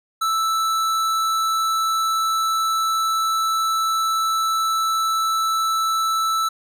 sine tone with hard clipping, 1318.5 Hz, E6, in tune, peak -20 dBFS, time 0.21-6.49 s, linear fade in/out 10 ms, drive 16 dB, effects none

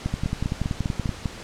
two click trains, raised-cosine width 5 ms, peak -12 / -12 dBFS, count 11 / 7, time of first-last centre 0.14-1.092 / 0.06-1.258 s, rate 10.5 / 5.01 Hz, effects pink hiss -39 dBFS RMS until 1.43 s + low-pass 7000 Hz 12 dB/octave

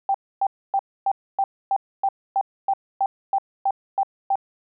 sine tone bursts, 784 Hz, G5, in tune, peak -17 dBFS, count 14, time 0.09-4.356 s, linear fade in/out 2 ms, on 54 ms, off 270 ms, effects none

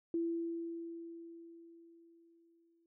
sine tone with exponential decay, 334.9 Hz, E4, 27 cents sharp, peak -31 dBFS, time 0.14-2.86 s, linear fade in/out 2 ms, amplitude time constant 590 ms, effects none

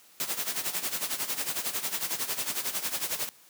white noise with tremolo, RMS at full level -29 dBFS, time 0.2-3.29 s, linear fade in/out 0 ms, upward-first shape sine, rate 11 Hz, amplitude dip 75%, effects white hiss -57 dBFS RMS until 3.49 s + high-pass 150 Hz 12 dB/octave

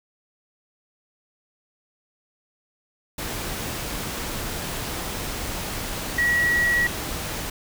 sine tone in noise, 1922 Hz, B6, 48 cents flat, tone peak -18 dBFS, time 6.18-6.87 s, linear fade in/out 5 ms, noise pink, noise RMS -30 dBFS, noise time 3.18-7.5 s, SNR +9 dB, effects none

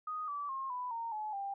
sine tone with pitch steps, 1244.5 / 1154.5 / 1071 / 993.5 / 921.6 / 854.9 / 793.1 Hz, D#6 / D6 / C6 / B5 / A#5 / G#5 / G5, 0 / -30 / +40 / +10 / -20 / +50 / +20 cents, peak -36 dBFS, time 0.07-1.54 s, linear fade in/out 5 ms, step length 210 ms, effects none

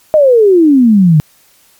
sine exponential sweep, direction down, 635 to 146.83 Hz, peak -3 dBFS, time 0.14-1.2 s, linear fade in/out 0 ms, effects white hiss -48 dBFS RMS until 1.79 s + MP3 96 kbps

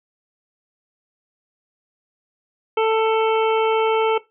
harmonic tone, 443.2 Hz, A4, 13 cents sharp, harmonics 1 / 2 / 3 / 5 / 6 / 7, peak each -16 / -22 / -26 / -30 / -32 / -33 dBFS, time 2.77-4.18 s, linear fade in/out 5 ms, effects noise-tail reverb RT60 0.2 s tail -18 dB re dry

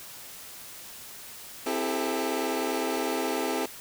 25% pulse chord, A minor seventh, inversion first, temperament equal with one note detuned, 261.6 / 329.6 / 400.5 / 440 Hz, C4 / E4 / G4 / A4, 0 / 0 / +37 / 0 cents, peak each -29 dBFS, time 1.66-3.66 s, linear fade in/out 5 ms, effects white hiss -44 dBFS RMS until 3.8 s

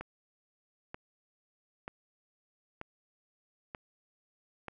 click train, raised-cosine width 0.5 ms, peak -25 dBFS, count 6, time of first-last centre 0.01-4.683 s, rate 1.07 Hz, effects none

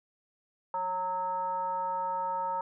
sine tone with frequency modulation, 920 Hz, A#5, 23 cents flat, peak -29 dBFS, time 0.74-2.61 s, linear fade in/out 2 ms, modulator 372 Hz, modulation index 0.63, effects none

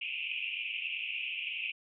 pink band-pass noise, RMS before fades -37 dBFS, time 0.01-1.72 s, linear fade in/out 10 ms, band 2400 to 2900 Hz, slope 96 dB/octave, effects none

